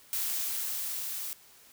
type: noise with level ramp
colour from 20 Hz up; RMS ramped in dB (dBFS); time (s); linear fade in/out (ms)
blue; -31 to -37; 0.13-1.33; 0
effects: white hiss -57 dBFS RMS until 1.72 s